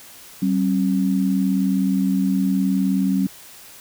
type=tone pair together; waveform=sine; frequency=191.34 / 270.6 Hz; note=G3 / C#4; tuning=-42 / -42 cents; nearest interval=tritone; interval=600 cents; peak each=-18 / -21 dBFS; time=0.42-3.27 s; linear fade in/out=5 ms; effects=white hiss -43 dBFS RMS until 3.8 s